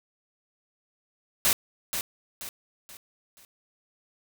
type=noise with echo; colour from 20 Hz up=white; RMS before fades=-22 dBFS; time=1.45-1.53 s; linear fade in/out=0 ms; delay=480 ms; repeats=4; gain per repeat=-8 dB; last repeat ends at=3.45 s; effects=none